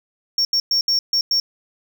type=tone bursts at uneven times; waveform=sine; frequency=5500 Hz; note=F8; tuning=27 cents flat; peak=-12 dBFS; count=6; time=0.38-0.45 / 0.53-0.6 / 0.71-0.81 / 0.88-0.99 / 1.13-1.21 / 1.31-1.4 s; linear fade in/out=2 ms; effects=tanh soft clip ceiling -14 dBFS + 8-bit